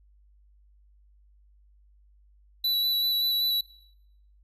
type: tone with vibrato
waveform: square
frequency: 3951 Hz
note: B7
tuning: in tune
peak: -24 dBFS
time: 2.64-3.61 s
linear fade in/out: 5 ms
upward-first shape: square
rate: 5.2 Hz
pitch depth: 11 cents each way
effects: noise-tail reverb RT60 0.8 s tail -22 dB re dry + added 50 Hz sine -56 dBFS peak until 4.43 s